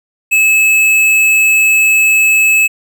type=tone with hard clipping; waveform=sine; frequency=2596 Hz; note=E7; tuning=27 cents flat; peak=-8 dBFS; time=0.31-2.68 s; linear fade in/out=20 ms; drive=12 dB; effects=none